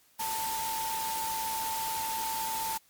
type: tone in noise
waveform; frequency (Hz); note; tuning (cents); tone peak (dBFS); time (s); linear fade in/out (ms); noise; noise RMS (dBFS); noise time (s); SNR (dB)
sine; 892; A5; +23; -32; 0.19-2.78; 10; white; -36; 0.19-2.78; +1
effects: white hiss -64 dBFS RMS until 2.89 s + MP3 96 kbps